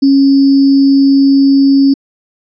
sine tone with sample-and-hold, 274.9 Hz, C#4, 14 cents flat, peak -4 dBFS, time 0.02-1.94 s, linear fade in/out 10 ms, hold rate 4900 Hz, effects resampled to 16000 Hz

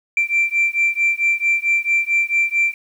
sine beating tone pair, 2349 / 2353.5 Hz, D7 / D7, 0 / +3 cents, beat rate 4.5 Hz, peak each -17 dBFS, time 0.17-2.74 s, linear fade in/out 2 ms, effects tanh soft clip ceiling -10 dBFS + 8-bit

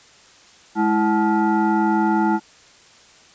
sine tone with frequency modulation, 328.3 Hz, E4, 7 cents flat, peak -15 dBFS, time 0.75-2.4 s, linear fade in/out 50 ms, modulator 539 Hz, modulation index 1.4, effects white hiss -49 dBFS RMS until 3.34 s + resampled to 16000 Hz

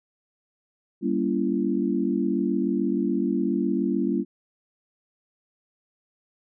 sine chord, G diminished seventh, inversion none, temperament just, 196 / 235.2 / 282.2 / 338.7 Hz, G3 / Bb3 / Db4 / Fb4, 0 / +16 / +31 / +47 cents, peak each -27 dBFS, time 1.01-4.25 s, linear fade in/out 50 ms, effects none

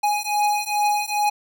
square beating tone pair, 830.6 / 833 Hz, G#5 / G#5, 0 / +5 cents, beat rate 2.4 Hz, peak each -23 / -23 dBFS, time 0.03-1.3 s, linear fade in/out 10 ms, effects none

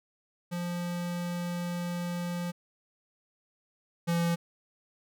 square tone pair in turn, 174.8 / 170.22 Hz, F3 / F3, +2 / -44 cents, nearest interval unison, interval 46 cents, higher first, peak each -32 / -26 dBFS, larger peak second, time 0.51-2.52 / 4.07-4.36 s, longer first, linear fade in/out 20 ms, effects none

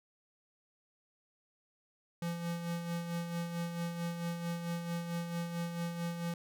square tone with tremolo, 170.5 Hz, F3, 41 cents flat, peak -34 dBFS, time 2.22-6.34 s, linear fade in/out 2 ms, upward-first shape sine, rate 4.5 Hz, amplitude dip 50%, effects none

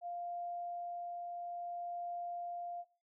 sine tone with tremolo, 698.5 Hz, F5, in tune, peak -38 dBFS, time 0.01-2.85 s, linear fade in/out 50 ms, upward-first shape triangle, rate 0.59 Hz, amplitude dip 25%, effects noise-tail reverb RT60 0.4 s tail -19 dB re dry

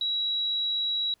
sine tone, 3884 Hz, B7, 30 cents flat, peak -25 dBFS, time 0.01-1.14 s, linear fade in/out 2 ms, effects pink hiss -68 dBFS RMS until 1.2 s

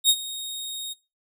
sawtooth tone with ADSR envelope, 3731 Hz, A#7, 1 cent sharp, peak -10 dBFS, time 0.04-0.94 s, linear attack 52 ms, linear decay 58 ms, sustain -18 dB, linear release 19 ms, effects noise-tail reverb RT60 0.3 s tail -23 dB re dry

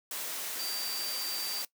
sine tone in noise, 4678 Hz, D8, 8 cents flat, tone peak -36 dBFS, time 0.59-1.62 s, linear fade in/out 2 ms, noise white, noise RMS -37 dBFS, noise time 0.11-1.65 s, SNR -2 dB, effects noise-tail reverb RT60 0.1 s tail -19 dB re dry + high-pass 300 Hz 12 dB/octave

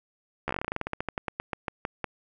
slowing click train, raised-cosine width 0.5 ms, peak -14 dBFS, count 24, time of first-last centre 0.48-2.043 s, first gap 13 ms, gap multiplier 1.13, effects none

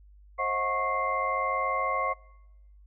sine tone cluster, 532 / 633 / 727 / 1097 / 2088 Hz, C5 / D#5 / F#5 / C#6 / C7, +29 / +30 / -31 / -18 / -4 cents, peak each -34 / -36 / -35 / -28 / -34 dBFS, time 0.38-2.14 s, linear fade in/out 20 ms, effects noise-tail reverb RT60 1.0 s tail -24 dB re dry + added 50 Hz sine -51 dBFS peak until 2.86 s

